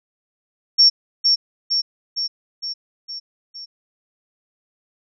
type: tone with echo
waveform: sine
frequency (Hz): 5480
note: F8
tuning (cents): -34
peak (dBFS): -8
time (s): 0.78-0.9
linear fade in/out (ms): 20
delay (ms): 460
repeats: 6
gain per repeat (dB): -4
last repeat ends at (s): 3.66
effects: none